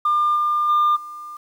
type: tone with level steps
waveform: sine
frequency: 1200 Hz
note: D6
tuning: 37 cents sharp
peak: -14 / -16 / -12 / -32 dBFS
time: 0.05-1.37 s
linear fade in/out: 5 ms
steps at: 0.35 / 0.68 / 0.95 s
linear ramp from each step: 20 ms
effects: tanh soft clip ceiling -12 dBFS + 8-bit